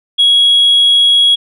sine tone, 3322 Hz, G#7, in tune, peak -4 dBFS, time 0.18-1.36 s, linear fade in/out 20 ms, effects tanh soft clip ceiling -3 dBFS

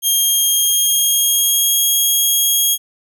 5% pulse tone with pitch glide, 3218 to 3274 Hz, G7 to G#7, +45 to -25 cents, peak -5 dBFS, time 0.02-2.78 s, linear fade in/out 50 ms, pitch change +30 cents, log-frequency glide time 0.13-1.82 s, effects none

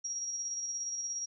sine tone with tremolo, 5660 Hz, F8, 22 cents sharp, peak -33 dBFS, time 0.04-1.26 s, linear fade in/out 10 ms, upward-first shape square, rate 17 Hz, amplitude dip 30%, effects none

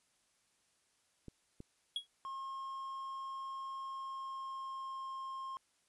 clicks, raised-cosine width 3 ms, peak -35 dBFS, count 2, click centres 1.283 / 1.604 s
triangle tone with exponential decay, 3322 Hz, G#7, in tune, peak -30 dBFS, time 1.96-2.07 s, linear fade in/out 2 ms, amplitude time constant 22 ms
triangle tone with pitch glide, 1074 to 1065.3 Hz, C6 to C6, +45 to +31 cents, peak -39 dBFS, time 2.25-5.57 s, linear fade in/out 0 ms, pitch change -14 cents, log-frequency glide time 3.84-5.09 s
effects white hiss -75 dBFS RMS until 5.88 s + resampled to 24000 Hz

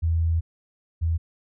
sine tone pair in turn, 82.41 / 82.41 Hz, E2 / E2, 0 / 0 cents, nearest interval unison, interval 0 cents, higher neither, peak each -19 / -20 dBFS, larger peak first, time 0.02-0.41 / 1.01-1.18 s, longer first, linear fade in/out 20 ms, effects none

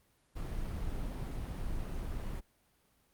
brown noise, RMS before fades -37 dBFS, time 0.35-2.41 s, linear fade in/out 20 ms, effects pink hiss -71 dBFS RMS until 3.13 s + Opus 32 kbps

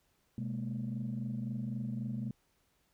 sine tone cluster, 127.1 / 208.7 / 232.5 Hz, C3 / G#3 / A#3, -50 / +9 / -4 cents, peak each -37 / -38 / -40 dBFS, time 0.38-2.31 s, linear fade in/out 2 ms, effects tanh soft clip ceiling -28 dBFS + pink hiss -74 dBFS RMS until 2.93 s

